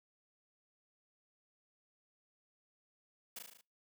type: noise with echo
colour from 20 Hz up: white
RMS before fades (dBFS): -45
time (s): 3.36-3.39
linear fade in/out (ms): 5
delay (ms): 37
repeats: 6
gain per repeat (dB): -3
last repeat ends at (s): 3.612
effects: noise-tail reverb RT60 0.3 s tail -26 dB re dry + high-pass 200 Hz 12 dB/octave